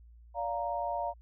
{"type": "chord", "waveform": "sine", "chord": "Bb major", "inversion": "first", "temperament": "equal with one note detuned", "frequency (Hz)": [580.2, 698.5, 932.3], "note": ["D5", "F5", "Bb5"], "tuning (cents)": [-21, 0, 0], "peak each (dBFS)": [-37, -34, -35], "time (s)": [0.34, 1.14], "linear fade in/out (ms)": 50, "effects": ["added 58 Hz sine -52 dBFS peak until 1.21 s"]}